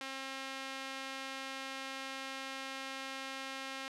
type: tone with band-pass filter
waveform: sawtooth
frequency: 267.9 Hz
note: C4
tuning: 41 cents sharp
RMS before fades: -43 dBFS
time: 0.01-3.88 s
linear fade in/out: 0 ms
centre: 2700 Hz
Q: 0.74
effects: resampled to 32000 Hz